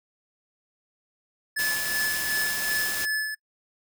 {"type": "tone with tremolo", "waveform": "square", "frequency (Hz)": 1727, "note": "A6", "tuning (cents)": -33, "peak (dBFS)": -24, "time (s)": [1.56, 3.35], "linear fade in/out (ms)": 10, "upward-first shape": "sine", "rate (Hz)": 2.7, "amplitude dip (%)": 50}
{"type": "noise", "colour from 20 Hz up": "white", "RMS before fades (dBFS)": -31, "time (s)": [1.58, 3.06], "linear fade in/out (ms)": 20}
{"effects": ["noise-tail reverb RT60 0.1 s tail -24 dB re dry"]}